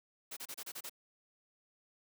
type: noise bursts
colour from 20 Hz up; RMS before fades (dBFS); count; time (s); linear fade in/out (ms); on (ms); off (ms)
white; -44; 7; 0.31-0.896; 10; 58; 30
effects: high-pass 200 Hz 12 dB/octave